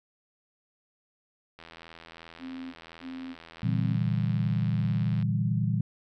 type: click train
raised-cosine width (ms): 0.3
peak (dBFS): -30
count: 302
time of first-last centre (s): 1.59-5.225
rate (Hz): 82.8
type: tone bursts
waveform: sine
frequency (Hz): 261.6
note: C4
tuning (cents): 0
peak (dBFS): -36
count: 3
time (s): 2.39-3.98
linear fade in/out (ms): 50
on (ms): 350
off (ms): 270
type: chord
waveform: sine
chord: E half-diminished seventh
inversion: second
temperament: equal with one note detuned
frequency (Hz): 116 / 146.83 / 164.81 / 196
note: Bb2 / D3 / E3 / G3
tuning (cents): -8 / 0 / 0 / 0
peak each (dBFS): -27 / -32 / -30 / -31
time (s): 3.63-5.81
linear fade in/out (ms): 5
effects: none